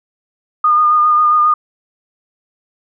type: tone with vibrato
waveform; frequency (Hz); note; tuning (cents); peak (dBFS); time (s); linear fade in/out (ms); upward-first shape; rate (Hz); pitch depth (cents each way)
sine; 1220; D#6; -34; -8; 0.64-1.54; 5; sine; 7.4; 21
effects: none